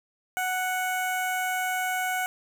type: tone with notch filter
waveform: 15% pulse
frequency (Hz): 740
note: F#5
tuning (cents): 0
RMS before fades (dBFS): -28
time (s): 0.37-2.26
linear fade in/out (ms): 0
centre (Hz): 4000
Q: 0.82
effects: none